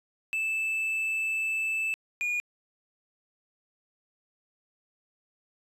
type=tone pair in turn; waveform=triangle; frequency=2633 / 2439 Hz; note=E7 / D#7; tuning=-3 / -35 cents; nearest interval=minor second; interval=132 cents; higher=first; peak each=-25 dBFS; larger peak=neither; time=0.33-1.94 / 2.21-2.4 s; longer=first; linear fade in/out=0 ms; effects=resampled to 32000 Hz